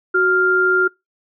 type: tone pair together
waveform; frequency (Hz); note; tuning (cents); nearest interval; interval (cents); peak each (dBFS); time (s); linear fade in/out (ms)
sine; 370.6 / 1396.9; F#4 / F6; +3 / 0; octave + major seventh; 2297; -17 / -14; 0.14-0.88; 10
effects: noise-tail reverb RT60 0.2 s tail -25 dB re dry